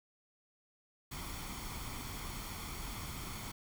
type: noise with comb filter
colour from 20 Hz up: pink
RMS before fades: -43 dBFS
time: 1.11-3.52 s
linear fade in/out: 10 ms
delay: 0.9 ms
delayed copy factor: +0.55
effects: none